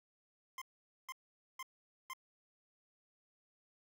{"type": "tone bursts", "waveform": "25% pulse", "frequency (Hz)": 1046.5, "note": "C6", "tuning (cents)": 0, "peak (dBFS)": -39, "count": 4, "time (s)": [0.58, 2.134], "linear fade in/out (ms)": 2, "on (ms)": 36, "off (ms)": 470, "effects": []}